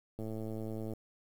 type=click train; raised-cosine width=2 ms; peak=-28 dBFS; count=83; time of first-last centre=0.19-0.935 s; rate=110 Hz; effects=9-bit